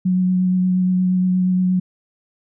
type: tone with vibrato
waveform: sine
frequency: 183.5 Hz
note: F#3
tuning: 14 cents flat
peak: -14 dBFS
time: 0.05-1.8 s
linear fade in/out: 10 ms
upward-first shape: triangle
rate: 8.5 Hz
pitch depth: 16 cents each way
effects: none